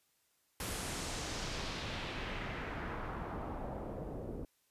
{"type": "noise with low-pass filter sweep", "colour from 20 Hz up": "pink", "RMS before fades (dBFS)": -41, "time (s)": [0.6, 4.45], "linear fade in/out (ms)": 2, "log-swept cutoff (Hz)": [12000, 400], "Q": 1.4, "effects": ["white hiss -75 dBFS RMS until 4.7 s", "resampled to 32000 Hz"]}